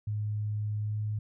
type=tone with pitch glide; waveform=sine; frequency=105.5 to 106.3 Hz; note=G#2 to G#2; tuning=+28 to +41 cents; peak=-29 dBFS; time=0.07-1.19 s; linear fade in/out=5 ms; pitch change=+13 cents; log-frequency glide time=0.82-0.95 s; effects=none